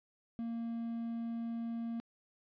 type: tone with quantisation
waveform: triangle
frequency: 231.2 Hz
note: A#3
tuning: 14 cents flat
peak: -34 dBFS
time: 0.39-2 s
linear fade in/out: 0 ms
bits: 10
effects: resampled to 11025 Hz